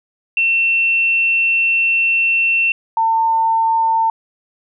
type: tone pair in turn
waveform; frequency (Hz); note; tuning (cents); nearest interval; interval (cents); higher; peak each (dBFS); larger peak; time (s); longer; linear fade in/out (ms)
sine; 2700 / 901; E7 / A5; +41 / +41; octave + perfect fifth; 1900; first; -12; neither; 0.37-2.72 / 2.97-4.1; first; 2
effects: none